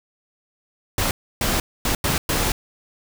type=noise bursts at uneven times; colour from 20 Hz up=pink; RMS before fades=-21 dBFS; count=5; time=0.98-1.11 / 1.41-1.6 / 1.85-1.95 / 2.04-2.18 / 2.29-2.52 s; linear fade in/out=2 ms; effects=none